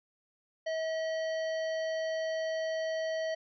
harmonic tone with a mistuned harmonic, 642 Hz, E5, 46 cents flat, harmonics 1 / 3 / 5 / 7 / 9, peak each -31 / -41 / -48 / -49 / -55 dBFS, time 0.66-3.35 s, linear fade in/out 10 ms, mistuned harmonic 5, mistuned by -63 cents, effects none

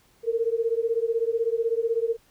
sine beating tone pair, 451.1 / 467.1 Hz, A4 / A#4, +43 / +3 cents, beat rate 16 Hz, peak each -25 dBFS, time 0.23-2.17 s, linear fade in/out 50 ms, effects pink hiss -61 dBFS RMS until 2.3 s

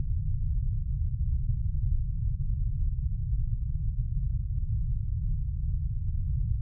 pink low-pass noise, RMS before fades -28 dBFS, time 0-6.61 s, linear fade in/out 2 ms, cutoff 140 Hz, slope 48 dB/octave, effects none

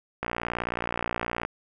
click train, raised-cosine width 0.5 ms, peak -13 dBFS, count 73, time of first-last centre 0.23-1.45 s, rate 59 Hz, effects none

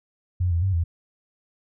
sine tone with pitch steps, 89.7 / 84.6 / 95.9 / 84.1 Hz, F2 / E2 / G2 / E2, +47 / +45 / -37 / +35 cents, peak -19 dBFS, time 0.4-0.84 s, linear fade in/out 10 ms, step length 110 ms, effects none

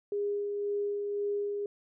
sine tone with tremolo, 408.2 Hz, G#4, 30 cents flat, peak -28 dBFS, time 0.12-1.66 s, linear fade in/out 2 ms, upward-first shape sine, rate 1.9 Hz, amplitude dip 30%, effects none

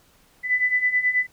sine beating tone pair, 1990 / 1999.3 Hz, B6 / B6, +13 / +21 cents, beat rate 9.3 Hz, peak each -24 / -20 dBFS, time 0.43-1.27 s, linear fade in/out 50 ms, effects pink hiss -58 dBFS RMS until 1.32 s

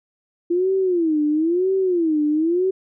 sine tone with vibrato, 338.3 Hz, E4, 45 cents sharp, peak -16 dBFS, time 0.5-2.71 s, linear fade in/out 10 ms, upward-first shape sine, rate 1 Hz, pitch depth 220 cents each way, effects none

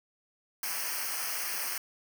white noise with comb filter, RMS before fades -34 dBFS, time 0.63-1.78 s, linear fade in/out 2 ms, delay 0.27 ms, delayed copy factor -1, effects none

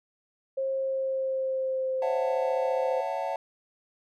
sine tone with pitch glide, 535 to 520.4 Hz, C5 to C5, +38 to -9 cents, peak -26 dBFS, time 0.57-3.01 s, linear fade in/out 10 ms, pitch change -47 cents, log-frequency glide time 0.73-2.12 s
triangle chord, F# minor seventh, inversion second, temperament just, 555 / 666 / 740 / 888 Hz, C#5 / E5 / F#5 / A5, +2 / +18 / 0 / +16 cents, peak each -32 dBFS, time 2.02-3.36 s, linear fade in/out 2 ms
effects none

